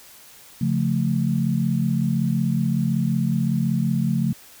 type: chord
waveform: sine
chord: Db augmented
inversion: none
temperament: equal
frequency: 138.59 / 174.61 / 220 Hz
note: Db3 / F3 / A3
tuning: 0 / 0 / 0 cents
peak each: -23 dBFS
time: 0.61-4.33 s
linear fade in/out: 5 ms
effects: white hiss -47 dBFS RMS until 4.6 s